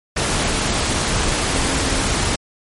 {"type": "tone in noise", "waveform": "sine", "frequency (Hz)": 269.4, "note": "C#4", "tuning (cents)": -49, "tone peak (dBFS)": -27, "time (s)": [1.5, 2.03], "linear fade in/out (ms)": 10, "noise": "pink", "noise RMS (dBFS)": -19, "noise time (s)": [0.16, 2.36], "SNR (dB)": -11, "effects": ["MP3 48 kbps"]}